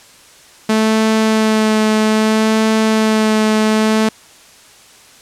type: tone with vibrato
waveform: sawtooth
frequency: 218 Hz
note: A3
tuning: 16 cents flat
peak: -7 dBFS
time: 0.69-4.09 s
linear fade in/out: 5 ms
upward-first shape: sine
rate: 0.62 Hz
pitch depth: 14 cents each way
effects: white hiss -43 dBFS RMS until 5.21 s + low-pass 9000 Hz 12 dB/octave